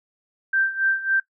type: tone with tremolo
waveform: sine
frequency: 1568 Hz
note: G6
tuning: in tune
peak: -16 dBFS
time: 0.53-1.2 s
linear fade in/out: 5 ms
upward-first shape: sine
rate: 3.6 Hz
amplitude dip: 80%
effects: noise-tail reverb RT60 0.1 s tail -18 dB re dry